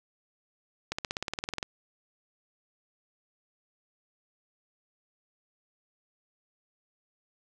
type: accelerating click train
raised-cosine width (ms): 0.2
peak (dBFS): -14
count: 14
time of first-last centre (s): 0.92-1.628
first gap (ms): 65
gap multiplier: 0.97
effects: none